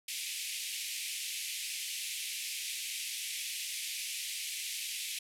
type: band-pass noise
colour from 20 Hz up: pink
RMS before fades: -39 dBFS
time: 0.08-5.19 s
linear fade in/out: 5 ms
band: 2200 to 13000 Hz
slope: 48 dB/octave
effects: none